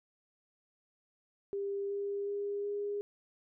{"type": "tone with pitch steps", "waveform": "sine", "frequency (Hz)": [398.9, 402.1, 405.4, 408.7], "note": ["G4", "G4", "G#4", "G#4"], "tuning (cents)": [30, 44, -42, -28], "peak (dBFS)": -33, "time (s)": [1.53, 3.01], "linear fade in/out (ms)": 0, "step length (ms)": 370, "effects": []}